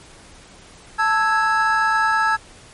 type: tone cluster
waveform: triangle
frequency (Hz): 883 / 1315 / 1662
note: A5 / E6 / G#6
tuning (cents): +6 / -5 / +1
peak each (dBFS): -18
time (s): 0.98-2.37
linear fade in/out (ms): 20
effects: pink hiss -45 dBFS RMS until 2.73 s + MP3 48 kbps